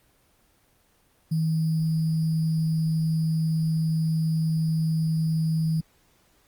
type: tone with sample-and-hold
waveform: sine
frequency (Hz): 160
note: D#3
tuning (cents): +49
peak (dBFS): -21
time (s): 1.31-5.81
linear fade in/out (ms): 10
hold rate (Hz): 4900
effects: pink hiss -63 dBFS RMS until 6.47 s + Opus 24 kbps